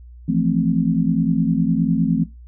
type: chord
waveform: sine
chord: F major seventh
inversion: third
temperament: equal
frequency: 164.81 / 174.61 / 220 / 261.6 Hz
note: E3 / F3 / A3 / C4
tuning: 0 / 0 / 0 / 0 cents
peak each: -21 dBFS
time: 0.28-2.24 s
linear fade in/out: 10 ms
effects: noise-tail reverb RT60 0.2 s tail -17 dB re dry + added 60 Hz sine -38 dBFS peak until 2.47 s